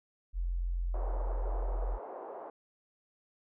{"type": "tone", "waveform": "sine", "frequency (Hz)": 43.65, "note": "F1", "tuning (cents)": 0, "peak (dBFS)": -30, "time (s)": [0.33, 1.99], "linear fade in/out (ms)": 50}
{"type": "band-pass noise", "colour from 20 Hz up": "pink", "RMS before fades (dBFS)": -44, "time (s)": [0.94, 2.5], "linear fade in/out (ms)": 2, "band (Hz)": [430, 920], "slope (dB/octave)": 24}
{"effects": []}